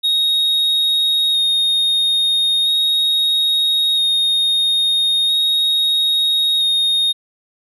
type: tone with vibrato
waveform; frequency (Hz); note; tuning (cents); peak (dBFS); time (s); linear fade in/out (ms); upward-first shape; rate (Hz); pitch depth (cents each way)
triangle; 3729; A#7; 0; -12; 0.03-7.13; 20; square; 0.38; 11
effects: none